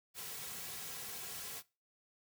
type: noise with comb filter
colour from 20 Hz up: white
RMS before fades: -45 dBFS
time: 0.14-1.63 s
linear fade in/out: 50 ms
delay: 3.3 ms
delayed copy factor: -0.6
effects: noise-tail reverb RT60 0.3 s tail -21 dB re dry